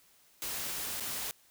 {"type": "noise with dropouts", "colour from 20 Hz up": "white", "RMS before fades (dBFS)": -37, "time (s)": [0.42, 1.31], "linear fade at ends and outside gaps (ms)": 0, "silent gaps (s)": [0.999, 1.006], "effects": ["white hiss -64 dBFS RMS until 1.5 s"]}